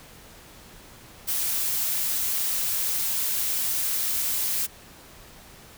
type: noise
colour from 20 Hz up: blue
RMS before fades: -26 dBFS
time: 1.27-4.67 s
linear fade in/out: 20 ms
effects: pink hiss -48 dBFS RMS until 5.77 s